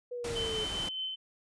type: linear sweep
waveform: sine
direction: down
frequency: 493.9 to 427.5 Hz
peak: -35 dBFS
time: 0.11-0.65 s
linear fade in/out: 10 ms
type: noise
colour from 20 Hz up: pink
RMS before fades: -39 dBFS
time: 0.24-0.89 s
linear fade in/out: 5 ms
type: tone with tremolo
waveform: sine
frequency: 3065 Hz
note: G7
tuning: 40 cents flat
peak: -32 dBFS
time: 0.35-1.16 s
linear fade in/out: 20 ms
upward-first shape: sine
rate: 4.8 Hz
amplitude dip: 35%
effects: resampled to 22050 Hz